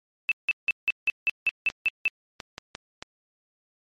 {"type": "tone bursts", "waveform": "sine", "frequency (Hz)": 2637, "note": "E7", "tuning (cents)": 0, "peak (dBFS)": -19, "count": 10, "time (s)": [0.29, 2.08], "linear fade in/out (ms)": 0, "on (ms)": 26, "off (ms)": 170}
{"type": "clicks", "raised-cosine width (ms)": 0.2, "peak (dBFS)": -17, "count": 5, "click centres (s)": [1.701, 2.402, 2.581, 2.751, 3.025]}
{"effects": ["MP3 64 kbps"]}